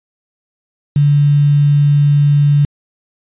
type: tone with quantisation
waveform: sine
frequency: 144.8 Hz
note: D3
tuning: 24 cents flat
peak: -7 dBFS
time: 0.96-2.65 s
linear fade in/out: 2 ms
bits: 5
effects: resampled to 8000 Hz